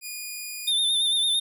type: tone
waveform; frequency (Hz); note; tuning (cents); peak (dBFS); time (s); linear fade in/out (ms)
10% pulse; 2449; D#7; -28; -24; 0.01-0.72; 50
type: tone with vibrato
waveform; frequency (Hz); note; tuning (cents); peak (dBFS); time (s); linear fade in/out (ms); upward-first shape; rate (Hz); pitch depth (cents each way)
square; 3600; A7; +39; -21; 0.67-1.4; 10; sine; 8.9; 46
effects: none